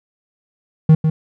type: tone with echo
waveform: triangle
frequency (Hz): 157.4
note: D#3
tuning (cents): +20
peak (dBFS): -3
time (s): 0.89-0.95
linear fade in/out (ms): 5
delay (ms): 150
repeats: 1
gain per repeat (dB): -7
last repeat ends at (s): 1.1
effects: none